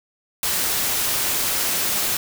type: noise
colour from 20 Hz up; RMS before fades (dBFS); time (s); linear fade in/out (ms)
white; -22; 0.43-2.17; 2
effects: none